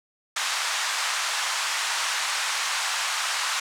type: band-pass noise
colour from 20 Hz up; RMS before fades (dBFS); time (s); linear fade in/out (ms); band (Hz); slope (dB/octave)
pink; -27; 0.36-3.6; 5; 920 to 8500; 24
effects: none